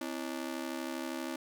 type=ring-modulated tone; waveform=sawtooth; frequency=294 Hz; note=D4; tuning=2 cents sharp; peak=-29 dBFS; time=0.01-1.36 s; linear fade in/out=2 ms; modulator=36.3 Hz; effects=none